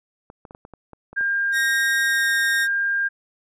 clicks, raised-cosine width 1 ms, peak -27 dBFS, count 9, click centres 0.301 / 0.452 / 0.509 / 0.549 / 0.651 / 0.737 / 0.933 / 1.13 / 1.21 s
sine tone, 1604 Hz, G6, 39 cents sharp, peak -19 dBFS, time 1.16-3.09 s, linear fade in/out 20 ms
sawtooth tone with pitch glide, 1866 to 1852 Hz, A#6 to A#6, +1 to -12 cents, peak -19 dBFS, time 1.52-2.68 s, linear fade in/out 50 ms, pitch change -13 cents, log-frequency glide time 2.03-2.32 s
effects resampled to 32000 Hz

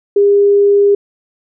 sine tone, 404.2 Hz, G#4, 47 cents flat, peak -6 dBFS, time 0.16-0.95 s, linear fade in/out 5 ms, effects none

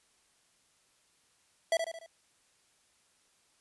square tone with echo, 659.3 Hz, E5, in tune, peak -25 dBFS, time 1.72-1.77 s, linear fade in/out 2 ms, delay 73 ms, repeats 4, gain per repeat -6 dB, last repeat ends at 2.062 s, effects white hiss -69 dBFS RMS until 3.6 s + resampled to 24000 Hz

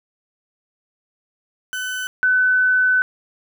35% pulse / sine tone pair in turn, 1507 / 1507 Hz, F#6 / F#6, +31 / +31 cents, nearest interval unison, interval 0 cents, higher neither, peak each -22 / -13 dBFS, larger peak second, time 1.73-2.07 / 2.23-3.02 s, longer second, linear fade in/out 0 ms, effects none

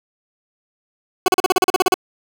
20% pulse tone bursts, 371.1 Hz, F#4, 5 cents sharp, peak -6 dBFS, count 12, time 1.26-1.942 s, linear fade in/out 2 ms, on 22 ms, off 38 ms, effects none

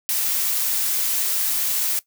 blue noise, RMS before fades -22 dBFS, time 0.09-1.99 s, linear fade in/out 0 ms, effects noise-tail reverb RT60 0.1 s tail -18 dB re dry

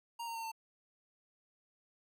square tone with pitch steps, 934 / 921.7 / 909.5 / 897.5 Hz, A#5 / A#5 / A#5 / A5, +3 / -20 / -43 / +34 cents, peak -40 dBFS, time 0.19-0.518 s, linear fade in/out 10 ms, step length 82 ms, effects none

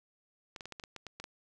clicks, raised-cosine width 0.2 ms, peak -26 dBFS, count 10, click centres 0.562 / 0.608 / 0.656 / 0.723 / 0.798 / 0.838 / 0.963 / 1.067 / 1.2 / 1.241 s, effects none

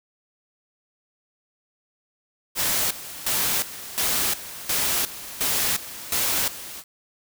white noise with tremolo, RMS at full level -23 dBFS, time 2.55-6.84 s, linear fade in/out 50 ms, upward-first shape square, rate 1.4 Hz, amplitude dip 80%, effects none

